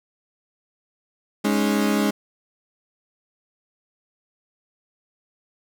35% pulse chord, Ab suspended fourth, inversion none, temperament equal, 207.7 / 277.2 / 311.1 Hz, Ab3 / Db4 / Eb4, 0 / 0 / 0 cents, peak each -19 / -23 / -24 dBFS, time 1.44-2.11 s, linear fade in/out 10 ms, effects none

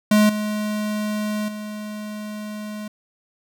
square tone with level steps, 211.3 Hz, G#3, 30 cents sharp, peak -13 / -23 / -30 dBFS, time 0.11-2.88 s, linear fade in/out 5 ms, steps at 0.29 / 1.48 s, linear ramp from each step 5 ms, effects none

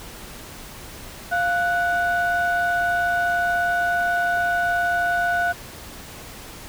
sine tone pair together, 698.5 / 1480.1 Hz, F5 / F#6, 0 / 0 cents, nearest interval octave + minor second, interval 1300 cents, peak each -20 dBFS, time 1.31-5.53 s, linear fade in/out 20 ms, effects tanh soft clip ceiling -14 dBFS + pink hiss -39 dBFS RMS until 6.68 s

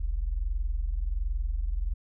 sine tone pair together, 40.17 / 61.5 Hz, E1 / B1, -44 / -7 cents, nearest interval perfect fifth, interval 737 cents, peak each -27 / -33 dBFS, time 0-1.94 s, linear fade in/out 10 ms, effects none

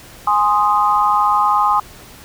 sine chord, Ab major, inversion none, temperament equal, 830.6 / 1046.5 / 1244.5 Hz, Ab5 / C6 / Eb6, 0 / 0 / 0 cents, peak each -16 dBFS, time 0.27-1.8 s, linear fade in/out 5 ms, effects pink hiss -40 dBFS RMS until 2.24 s

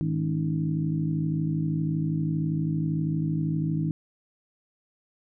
harmonic tone with a mistuned harmonic, 52.6 Hz, G#1, 23 cents sharp, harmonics 2 / 3 / 4 / 5 / 6, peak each -37 / -25 / -36 / -34 / -33 dBFS, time 0.01-3.91 s, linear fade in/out 0 ms, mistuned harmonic 5, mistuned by +92 cents, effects none

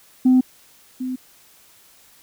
sine tone with echo, 255.8 Hz, C4, 39 cents flat, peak -9 dBFS, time 0.25-0.41 s, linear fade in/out 10 ms, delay 750 ms, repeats 1, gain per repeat -14 dB, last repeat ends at 1.16 s, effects tanh soft clip ceiling -8 dBFS + white hiss -52 dBFS RMS until 2.22 s

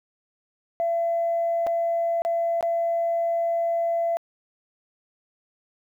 sine tone with dropouts, 675 Hz, E5, 41 cents sharp, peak -20 dBFS, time 0.8-4.17 s, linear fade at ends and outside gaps 0 ms, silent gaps 1.666-1.67 / 2.22-2.25 / 2.609-2.627 s, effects tanh soft clip ceiling -17 dBFS + 10-bit

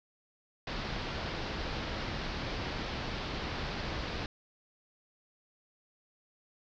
pink low-pass noise, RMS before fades -37 dBFS, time 0.67-4.26 s, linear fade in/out 2 ms, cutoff 5100 Hz, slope 48 dB/octave, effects none

